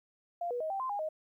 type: tone with pitch steps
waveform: sine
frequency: 694 / 486.8 / 630 / 781 / 1039 / 815 / 624 Hz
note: F5 / B4 / D#5 / G5 / C6 / G#5 / D#5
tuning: -11 / -25 / +21 / -7 / -12 / -33 / +5 cents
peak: -32 dBFS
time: 0.41-1.089 s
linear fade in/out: 5 ms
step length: 97 ms
effects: 12-bit